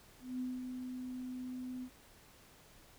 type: tone with ADSR envelope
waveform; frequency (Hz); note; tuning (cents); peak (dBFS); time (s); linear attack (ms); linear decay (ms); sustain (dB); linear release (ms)
sine; 253.2; B3; +43; -35; 0.2-1.9; 200; 210; -5; 65
effects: pink hiss -61 dBFS RMS until 2.98 s